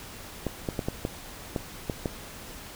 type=clicks; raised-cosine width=2 ms; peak=-14 dBFS; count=8; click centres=0.467 / 0.688 / 0.792 / 0.885 / 1.051 / 1.562 / 1.898 / 2.058 s; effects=pink hiss -43 dBFS RMS until 2.75 s